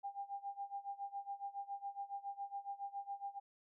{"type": "tone with tremolo", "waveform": "sine", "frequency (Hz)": 799, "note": "G5", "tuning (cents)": 33, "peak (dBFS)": -39, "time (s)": [0.03, 3.4], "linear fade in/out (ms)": 20, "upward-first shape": "sine", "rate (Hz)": 7.2, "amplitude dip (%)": 90, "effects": []}